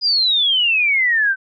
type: exponential sweep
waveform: sine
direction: down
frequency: 4978 to 1521 Hz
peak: -13 dBFS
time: 0.01-1.36 s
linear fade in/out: 50 ms
effects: none